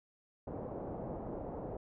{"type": "low-pass noise", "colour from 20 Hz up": "white", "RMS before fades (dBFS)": -42, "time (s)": [0.47, 1.77], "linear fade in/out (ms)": 5, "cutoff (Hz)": 690, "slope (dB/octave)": 24, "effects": []}